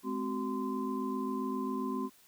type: tone cluster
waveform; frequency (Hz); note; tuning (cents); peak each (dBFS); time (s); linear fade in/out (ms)
sine; 212.6 / 260.1 / 376 / 1033; G#3 / C4 / F#4 / C6; +41 / -10 / +28 / -22; -38 / -35 / -39 / -39; 0.03-2.1; 50
effects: white hiss -62 dBFS RMS until 2.27 s